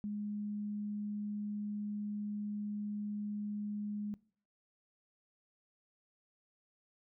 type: tone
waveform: sine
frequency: 207.7 Hz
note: G#3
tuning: in tune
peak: -36 dBFS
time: 0.04-4.14 s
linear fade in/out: 0 ms
effects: noise-tail reverb RT60 0.5 s tail -22 dB re dry